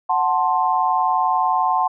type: chord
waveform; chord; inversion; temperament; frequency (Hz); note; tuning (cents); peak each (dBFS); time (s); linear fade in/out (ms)
sine; F# diminished; none; equal with one note detuned; 740 / 880 / 1051.3; F#5 / A5 / C6; 0 / 0 / +8; -20; 0.09-1.88; 10
effects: none